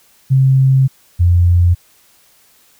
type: tone pair in turn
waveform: sine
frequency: 133.2 / 87.53 Hz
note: C3 / F2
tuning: +31 / +4 cents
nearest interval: perfect fifth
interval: 727 cents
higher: first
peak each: -7 dBFS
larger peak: neither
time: 0.3-0.88 / 1.19-1.75 s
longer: first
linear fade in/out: 20 ms
effects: white hiss -51 dBFS RMS until 2.79 s